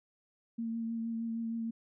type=tone with vibrato; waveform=sine; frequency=228.4 Hz; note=A#3; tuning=35 cents flat; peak=-33 dBFS; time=0.58-1.71 s; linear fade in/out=10 ms; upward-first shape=triangle; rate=6.4 Hz; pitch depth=21 cents each way; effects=none